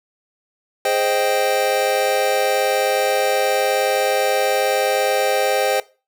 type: chord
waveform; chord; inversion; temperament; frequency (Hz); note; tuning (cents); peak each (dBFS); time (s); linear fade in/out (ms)
square; Ab major seventh; none; equal; 415.3 / 523.3 / 622.3 / 784; Ab4 / C5 / Eb5 / G5; 0 / 0 / 0 / 0; -25 / -21 / -24 / -22; 0.85-5.8; 2
effects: noise-tail reverb RT60 0.3 s tail -19 dB re dry